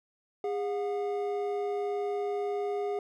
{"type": "tone pair together", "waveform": "triangle", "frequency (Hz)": [408, 722.1], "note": ["G#4", "F#5"], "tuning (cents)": [-31, -42], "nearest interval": "minor seventh", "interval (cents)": 989, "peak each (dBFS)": [-28, -34], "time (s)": [0.44, 2.99], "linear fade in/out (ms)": 2, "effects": []}